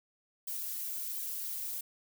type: noise with flanger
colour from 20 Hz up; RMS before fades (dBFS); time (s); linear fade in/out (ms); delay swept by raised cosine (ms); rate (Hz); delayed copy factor
violet; -38; 0.47-1.81; 5; 1.4 to 5.4; 1.4; -0.75
effects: none